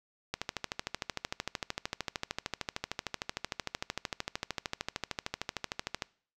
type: click train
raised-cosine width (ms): 0.2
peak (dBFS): -15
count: 76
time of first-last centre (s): 0.34-6.022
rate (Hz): 13.2
effects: noise-tail reverb RT60 0.5 s tail -23 dB re dry